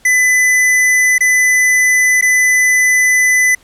square tone with dropouts, 2004 Hz, B6, 25 cents sharp, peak -9 dBFS, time 0.05-3.55 s, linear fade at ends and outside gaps 5 ms, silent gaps 1.182-1.206 / 2.212-2.223 s, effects pink hiss -48 dBFS RMS until 3.63 s + low-pass 12000 Hz 12 dB/octave

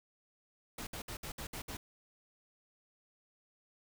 pink noise bursts, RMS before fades -43 dBFS, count 7, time 0.78-1.77 s, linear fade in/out 5 ms, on 90 ms, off 60 ms, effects none

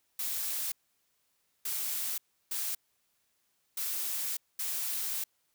blue noise bursts at uneven times, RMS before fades -34 dBFS, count 5, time 0.19-0.72 / 1.65-2.18 / 2.51-2.75 / 3.77-4.37 / 4.59-5.24 s, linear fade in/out 5 ms, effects white hiss -75 dBFS RMS until 5.54 s

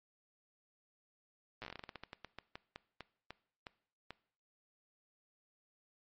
slowing click train, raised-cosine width 0.3 ms, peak -29 dBFS, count 23, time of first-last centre 1.62-4.106 s, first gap 8 ms, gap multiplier 1.21, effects noise-tail reverb RT60 0.6 s tail -20 dB re dry + MP3 32 kbps

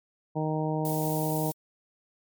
harmonic tone, 155.56 Hz, D#3, in tune, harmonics 1 / 2 / 3 / 4 / 5 / 6, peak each -29 / -32 / -34 / -35 / -36 / -37 dBFS, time 0.35-1.52 s, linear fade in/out 20 ms
violet noise, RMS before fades -36 dBFS, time 0.85-1.52 s, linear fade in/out 0 ms
effects MP3 96 kbps

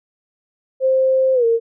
sine tone with pitch glide, 525 to 459.7 Hz, C5 to A#4, +6 to -24 cents, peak -12 dBFS, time 0.8-1.6 s, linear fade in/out 50 ms, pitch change -230 cents, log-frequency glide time 1.34-1.45 s, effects none

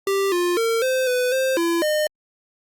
square tone with pitch steps, 392.7 / 352.1 / 456.2 / 518 / 499.3 / 525 / 337.7 / 609 Hz, G4 / F4 / A#4 / C5 / B4 / C5 / E4 / D#5, +3 / +14 / -37 / -17 / +19 / +6 / +42 / -37 cents, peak -19 dBFS, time 0.07-2.07 s, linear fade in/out 2 ms, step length 250 ms, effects Opus 48 kbps

